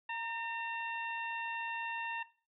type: harmonic tone with a mistuned harmonic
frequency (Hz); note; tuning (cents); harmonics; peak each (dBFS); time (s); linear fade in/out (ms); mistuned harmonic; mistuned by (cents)
908; A#5; -46; 1 / 2 / 3 / 4; -40 / -41 / -42 / -54; 0.09-2.23; 5; 1; +41
effects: noise-tail reverb RT60 0.4 s tail -17 dB re dry

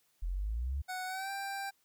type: exponential sweep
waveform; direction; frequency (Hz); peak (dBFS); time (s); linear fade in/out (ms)
sine; up; 41.2 to 73.4; -32; 0.22-0.82; 10
type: tone with pitch glide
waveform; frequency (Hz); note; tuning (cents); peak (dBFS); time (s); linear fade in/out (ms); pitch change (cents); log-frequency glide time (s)
25% pulse; 740 to 788.5; F#5 to G5; 0 to +10; -33; 0.88-1.71; 20; +110; 1.06-1.31
effects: white hiss -73 dBFS RMS until 1.84 s

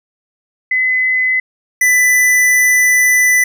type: tone pair in turn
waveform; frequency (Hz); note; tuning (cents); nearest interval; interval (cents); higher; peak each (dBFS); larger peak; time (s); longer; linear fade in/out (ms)
sine / square; 2024 / 1992.7; B6 / B6; +42 / +15; unison; 27; first; -11 / -9; second; 0.71-1.4 / 1.81-3.44; second; 5
effects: none

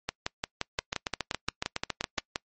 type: two click trains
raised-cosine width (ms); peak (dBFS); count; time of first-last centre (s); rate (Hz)
0.2; -11 / -11; 11 / 14; 0.79-2.181 / 0.09-2.359; 7.19 / 5.73
effects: noise-tail reverb RT60 0.1 s tail -26 dB re dry + MP3 32 kbps

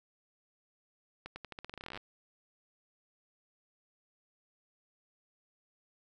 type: accelerating click train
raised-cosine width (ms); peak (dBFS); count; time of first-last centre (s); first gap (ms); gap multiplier
0.3; -27; 20; 1.26-1.975; 100; 0.87
effects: none

